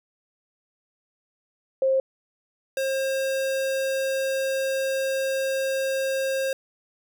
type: tone pair in turn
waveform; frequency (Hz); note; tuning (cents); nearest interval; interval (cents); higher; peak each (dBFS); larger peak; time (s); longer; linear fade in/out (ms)
sine / square; 531 / 535; C5 / C5; +25 / +38; unison; 13; second; -18 / -24; first; 1.82-2 / 2.77-6.53; second; 2
effects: none